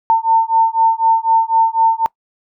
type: beating tone pair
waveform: sine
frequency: 900 / 904 Hz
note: A5 / A5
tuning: +39 / +47 cents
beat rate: 4 Hz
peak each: -13 dBFS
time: 0.1-2.06 s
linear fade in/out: 0 ms
effects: noise-tail reverb RT60 0.1 s tail -23 dB re dry